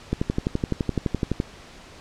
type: click train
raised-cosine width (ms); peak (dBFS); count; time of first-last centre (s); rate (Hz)
3; -9; 16; 0.13-1.401; 11.8
effects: pink hiss -45 dBFS RMS until 2 s + low-pass 6000 Hz 12 dB/octave